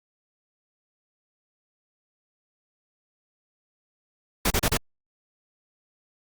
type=noise bursts; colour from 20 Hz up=pink; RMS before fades=-22 dBFS; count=4; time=4.45-4.772 s; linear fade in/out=5 ms; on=55 ms; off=34 ms; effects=Opus 48 kbps